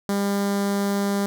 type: tone with notch filter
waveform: sawtooth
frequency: 200.2 Hz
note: G3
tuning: 37 cents sharp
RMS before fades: -23 dBFS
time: 0.09-1.26 s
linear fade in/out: 0 ms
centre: 2600 Hz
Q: 1.4
effects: none